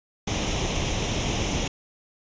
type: noise with comb filter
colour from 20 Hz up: pink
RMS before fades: -26 dBFS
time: 0.27-1.68 s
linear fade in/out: 5 ms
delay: 0.33 ms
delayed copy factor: +0.6
effects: resampled to 16000 Hz

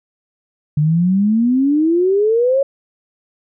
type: exponential sweep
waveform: sine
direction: up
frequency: 145.9 to 560 Hz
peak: -11 dBFS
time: 0.77-2.63 s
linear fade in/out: 5 ms
effects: none

